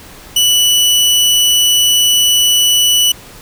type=tone; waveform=sawtooth; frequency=2960 Hz; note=F#7; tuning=in tune; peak=-5 dBFS; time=0.36-3.12 s; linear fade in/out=5 ms; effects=pink hiss -36 dBFS RMS until 3.41 s